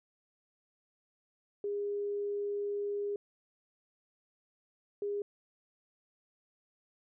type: tone bursts at uneven times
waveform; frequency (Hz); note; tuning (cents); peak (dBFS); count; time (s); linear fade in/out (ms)
sine; 407.7; G#4; -32; -32; 2; 1.64-3.16 / 5.02-5.22; 2
effects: none